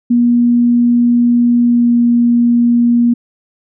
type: tone with pitch glide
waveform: sine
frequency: 239.7 to 238 Hz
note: A#3 to A#3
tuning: +48 to +36 cents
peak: -7 dBFS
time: 0.1-3.14 s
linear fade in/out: 10 ms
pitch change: -12 cents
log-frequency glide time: 1.64-1.94 s
effects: none